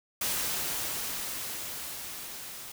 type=noise with level ramp; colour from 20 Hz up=white; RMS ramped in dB=-30 to -43 dBFS; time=0.21-2.72 s; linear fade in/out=5 ms; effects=none